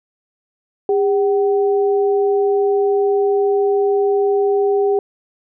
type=tone pair together; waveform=sine; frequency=403.5 / 761 Hz; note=G#4 / F#5; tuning=-50 / +48 cents; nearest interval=major seventh; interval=1098 cents; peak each=-13 / -23 dBFS; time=0.89-4.99 s; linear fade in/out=2 ms; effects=none